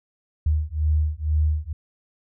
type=beating tone pair; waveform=sine; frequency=75.7 / 77.8 Hz; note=D#2 / D#2; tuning=-47 / 0 cents; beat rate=2.1 Hz; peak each=-22 dBFS; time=0.46-1.73 s; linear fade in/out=5 ms; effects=none